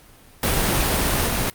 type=noise with level steps; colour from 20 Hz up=pink; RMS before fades=-20 / -22 dBFS; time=0.43-1.5 s; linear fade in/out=2 ms; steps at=1.27 s; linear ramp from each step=5 ms; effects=pink hiss -49 dBFS RMS until 1.54 s + Opus 32 kbps